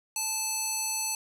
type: tone with band-pass filter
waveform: square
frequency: 873 Hz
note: A5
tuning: 14 cents flat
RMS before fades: -31 dBFS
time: 0.16-1.15 s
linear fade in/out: 2 ms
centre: 8100 Hz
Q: 1.7
effects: none